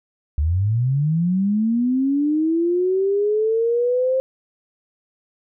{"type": "linear sweep", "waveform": "sine", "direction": "up", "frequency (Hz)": [69.6, 528], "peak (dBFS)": -16, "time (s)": [0.38, 4.2], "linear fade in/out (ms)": 0, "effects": []}